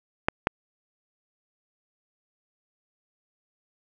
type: clicks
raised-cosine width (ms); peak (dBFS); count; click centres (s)
0.5; -5; 2; 0.285 / 0.471
effects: none